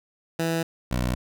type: tone pair in turn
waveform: 15% pulse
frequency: 164.81 / 61.89 Hz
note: E3 / B1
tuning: 0 / +4 cents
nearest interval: octave + perfect fourth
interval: 1696 cents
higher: first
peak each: -17 / -17 dBFS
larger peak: neither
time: 0.39-0.63 / 0.91-1.15 s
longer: neither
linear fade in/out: 5 ms
effects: none